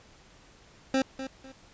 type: tone with echo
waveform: 25% pulse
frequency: 265.7 Hz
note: C4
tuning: 27 cents sharp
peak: -19 dBFS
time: 0.94-1.02 s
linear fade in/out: 2 ms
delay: 250 ms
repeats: 2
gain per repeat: -11 dB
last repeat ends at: 1.52 s
effects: pink hiss -56 dBFS RMS until 1.73 s + resampled to 16000 Hz